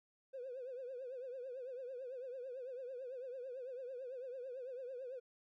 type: tone with vibrato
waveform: triangle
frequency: 510 Hz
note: C5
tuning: 44 cents flat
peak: -40 dBFS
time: 0.33-5.2 s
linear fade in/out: 20 ms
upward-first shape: triangle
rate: 9 Hz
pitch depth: 130 cents each way
effects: tanh soft clip ceiling -41 dBFS